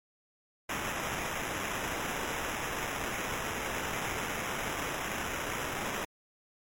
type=noise with sample-and-hold; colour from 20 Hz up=blue; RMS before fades=-35 dBFS; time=0.69-6.05 s; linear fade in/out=5 ms; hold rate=4410 Hz; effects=MP3 64 kbps